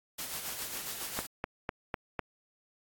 white noise with tremolo, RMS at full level -37 dBFS, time 0.18-1.27 s, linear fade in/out 10 ms, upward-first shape sine, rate 7.3 Hz, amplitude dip 45%
click train, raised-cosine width 0.5 ms, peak -17 dBFS, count 5, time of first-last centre 1.19-2.193 s, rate 3.99 Hz
effects AAC 64 kbps

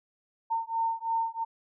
sine beating tone pair, 908 / 911 Hz, A#5 / A#5, -46 / -40 cents, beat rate 3 Hz, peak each -30 dBFS, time 0.5-1.45 s, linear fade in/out 20 ms, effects none

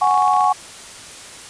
sine chord, F# suspended second, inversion none, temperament equal, 740 / 830.6 / 1108.7 Hz, F#5 / G#5 / C#6, 0 / 0 / 0 cents, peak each -17 dBFS, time 0.01-0.53 s, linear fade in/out 10 ms
clicks, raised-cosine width 0.3 ms, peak -18 dBFS, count 11, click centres 0.042 / 0.073 / 0.11 / 0.142 / 0.177 / 0.223 / 0.279 / 0.336 / 0.366 / 0.408 / 0.443 s
effects white hiss -37 dBFS RMS until 1.49 s + resampled to 22050 Hz

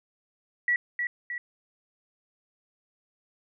sine tone with echo, 1938 Hz, B6, 33 cents flat, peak -21 dBFS, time 0.68-0.76 s, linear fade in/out 2 ms, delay 310 ms, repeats 2, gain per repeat -5 dB, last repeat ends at 1.38 s, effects none

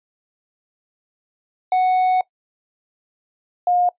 triangle / sine tone pair in turn, 740 / 713.8 Hz, F#5 / F5, 0 / +38 cents, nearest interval minor second, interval 62 cents, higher first, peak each -12 / -14 dBFS, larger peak first, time 1.72-2.21 / 3.67-3.89 s, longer first, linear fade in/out 2 ms, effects noise-tail reverb RT60 0.1 s tail -21 dB re dry + resampled to 8000 Hz

